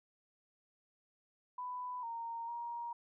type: tone with pitch steps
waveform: sine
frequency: 995 / 925 / 943 Hz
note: B5 / A#5 / A#5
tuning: +13 / -14 / +20 cents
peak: -39 dBFS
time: 1.58-2.93 s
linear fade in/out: 5 ms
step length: 450 ms
effects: none